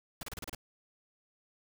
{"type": "noise bursts", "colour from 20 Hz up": "pink", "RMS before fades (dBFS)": -41, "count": 7, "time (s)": [0.21, 0.549], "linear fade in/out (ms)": 2, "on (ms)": 21, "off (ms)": 32, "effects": []}